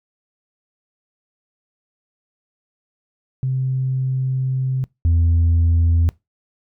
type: tone pair in turn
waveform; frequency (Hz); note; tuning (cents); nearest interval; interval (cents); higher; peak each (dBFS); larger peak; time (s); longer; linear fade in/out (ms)
sine; 130.81 / 83.51; C3 / E2; 0 / +23; minor sixth; 777; first; -17 / -10; second; 3.43-4.84 / 5.05-6.09; first; 0
effects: noise-tail reverb RT60 0.2 s tail -24 dB re dry + tanh soft clip ceiling -11 dBFS